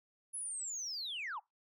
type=linear sweep; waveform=sine; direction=down; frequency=10548 to 740 Hz; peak=-37 dBFS; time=0.33-1.4 s; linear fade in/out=20 ms; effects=noise-tail reverb RT60 0.2 s tail -24 dB re dry + tanh soft clip ceiling -35 dBFS